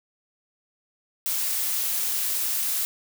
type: noise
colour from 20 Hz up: blue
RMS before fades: -26 dBFS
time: 1.26-2.85 s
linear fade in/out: 0 ms
effects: none